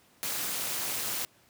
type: noise with amplitude modulation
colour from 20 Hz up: white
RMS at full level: -29 dBFS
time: 0.23-1.25 s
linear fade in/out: 0 ms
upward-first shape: sine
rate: 245 Hz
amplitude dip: 85%
effects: pink hiss -62 dBFS RMS until 1.49 s + high-pass 100 Hz 12 dB/octave